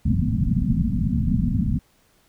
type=low-pass noise; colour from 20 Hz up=white; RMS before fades=-21 dBFS; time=0.05-1.79 s; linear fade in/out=5 ms; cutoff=250 Hz; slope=96 dB/octave; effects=pink hiss -61 dBFS RMS until 2.28 s

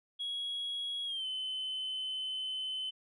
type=tone with pitch glide; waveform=sine; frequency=3322 to 3046 Hz; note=G#7 to F#7; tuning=0 to +50 cents; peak=-33 dBFS; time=0.19-2.91 s; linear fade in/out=20 ms; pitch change=-150 cents; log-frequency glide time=1.05-1.26 s; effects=tanh soft clip ceiling -32 dBFS

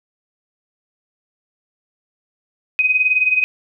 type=tone with tremolo; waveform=sine; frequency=2511 Hz; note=D#7; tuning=15 cents sharp; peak=-10 dBFS; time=2.79-3.44 s; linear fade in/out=0 ms; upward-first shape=sine; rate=19 Hz; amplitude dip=70%; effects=none

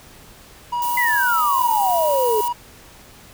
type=tone; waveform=triangle; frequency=962 Hz; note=B5; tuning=46 cents flat; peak=-18 dBFS; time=0.72-2.53 s; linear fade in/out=10 ms
type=noise; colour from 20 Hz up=violet; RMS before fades=-28 dBFS; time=0.82-2.48 s; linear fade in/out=0 ms
type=exponential sweep; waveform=sine; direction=down; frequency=2054 to 415.3 Hz; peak=-17 dBFS; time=0.97-2.41 s; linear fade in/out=5 ms
effects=pink hiss -45 dBFS RMS until 3.33 s

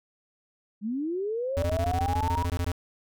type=linear sweep; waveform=sine; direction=up; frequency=196 to 987.8 Hz; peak=-27 dBFS; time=0.81-2.47 s; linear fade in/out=50 ms
type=tone bursts; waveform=square; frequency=87.31 Hz; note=F2; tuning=in tune; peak=-26 dBFS; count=16; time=1.57-2.717 s; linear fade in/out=0 ms; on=52 ms; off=21 ms
effects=none

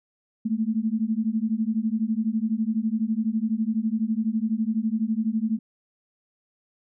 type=beating tone pair; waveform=sine; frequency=214.9 / 226.9 Hz; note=A3 / A#3; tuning=-41 / -47 cents; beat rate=12 Hz; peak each=-25 dBFS; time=0.45-5.59 s; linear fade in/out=10 ms; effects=none

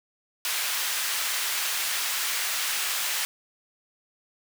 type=high-pass noise; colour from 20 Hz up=pink; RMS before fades=-28 dBFS; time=0.45-3.25 s; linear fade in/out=0 ms; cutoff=1600 Hz; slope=12 dB/octave; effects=none

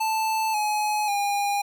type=tone with pitch steps; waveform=square; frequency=880 / 844.6 / 810.7 Hz; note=A5 / G#5 / G#5; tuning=0 / +29 / -42 cents; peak=-23 dBFS; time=0-1.62 s; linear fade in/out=10 ms; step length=540 ms; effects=none

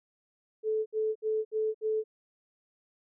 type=tone bursts; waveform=sine; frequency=435.2 Hz; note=A4; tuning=19 cents flat; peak=-26 dBFS; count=5; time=0.63-2.04 s; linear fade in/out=50 ms; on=230 ms; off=65 ms; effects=none

